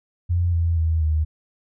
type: tone with pitch steps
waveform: sine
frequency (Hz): 87.31 / 84 / 80.81 / 77.74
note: F2 / E2 / E2 / D#2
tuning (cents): 0 / +33 / -34 / -1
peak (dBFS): -17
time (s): 0.29-1.25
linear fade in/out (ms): 20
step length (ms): 240
effects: none